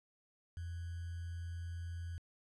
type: tone with sample-and-hold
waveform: sine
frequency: 85.4 Hz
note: F2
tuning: 38 cents flat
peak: -40 dBFS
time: 0.57-2.18 s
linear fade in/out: 0 ms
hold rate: 1575 Hz
effects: resampled to 24000 Hz